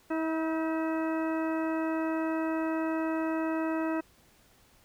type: harmonic tone with a mistuned harmonic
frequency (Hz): 321.3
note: E4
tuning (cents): -44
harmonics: 1 / 2 / 3 / 4 / 5 / 6 / 8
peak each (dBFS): -29 / -35 / -39 / -41 / -43 / -45 / -47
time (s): 0.1-4.01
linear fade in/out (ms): 10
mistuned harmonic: 5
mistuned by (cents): -44
effects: pink hiss -62 dBFS RMS until 4.84 s